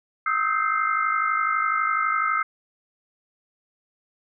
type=tone cluster; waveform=sine; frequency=1259 / 1311 / 1558 / 2097 Hz; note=D#6 / E6 / G6 / C7; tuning=+20 / -10 / -11 / +3 cents; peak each=-24 / -25 / -29 / -28 dBFS; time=0.26-2.43 s; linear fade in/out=5 ms; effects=none